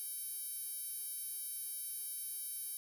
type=tone with high-pass filter; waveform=10% pulse; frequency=771 Hz; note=G5; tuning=29 cents flat; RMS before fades=-43 dBFS; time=0-2.77 s; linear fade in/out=0 ms; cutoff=10000 Hz; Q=2.2; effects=none